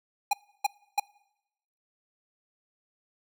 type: tone bursts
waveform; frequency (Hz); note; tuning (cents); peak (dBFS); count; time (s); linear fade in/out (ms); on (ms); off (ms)
square; 817; G#5; -29; -22; 3; 0.31-0.999; 5; 23; 310
effects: noise-tail reverb RT60 0.9 s tail -25 dB re dry